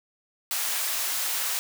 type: high-pass noise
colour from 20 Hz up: white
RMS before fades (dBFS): -28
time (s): 0.51-1.59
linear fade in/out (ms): 0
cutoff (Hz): 710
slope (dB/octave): 12
effects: none